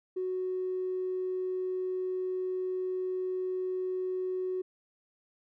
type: tone with tanh clipping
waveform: triangle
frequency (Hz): 370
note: F#4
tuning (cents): 0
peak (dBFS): -30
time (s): 0.16-4.62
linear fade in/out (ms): 10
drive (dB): 4
effects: none